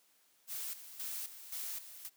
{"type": "noise with tremolo", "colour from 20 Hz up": "blue", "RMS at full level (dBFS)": -41, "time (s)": [0.47, 2.1], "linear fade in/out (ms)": 50, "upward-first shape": "square", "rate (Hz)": 1.9, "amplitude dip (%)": 70, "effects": ["white hiss -70 dBFS RMS until 2.16 s", "high-pass 200 Hz 12 dB/octave"]}